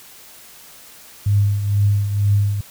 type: tone with tremolo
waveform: sine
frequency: 101.7 Hz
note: G#2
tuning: 36 cents flat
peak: -11 dBFS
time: 1.26-2.61 s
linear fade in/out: 5 ms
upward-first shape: triangle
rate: 2.1 Hz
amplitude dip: 65%
effects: white hiss -43 dBFS RMS until 2.7 s